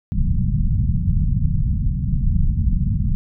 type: low-pass noise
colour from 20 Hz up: pink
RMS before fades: -18 dBFS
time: 0.12-3.15 s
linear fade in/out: 0 ms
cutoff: 200 Hz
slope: 48 dB/octave
effects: none